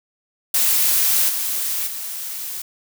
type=noise with level steps; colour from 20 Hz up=blue; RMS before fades=-17 / -23 / -29 dBFS; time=0.54-2.62 s; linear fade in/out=5 ms; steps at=1.28 / 1.86 s; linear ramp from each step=20 ms; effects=none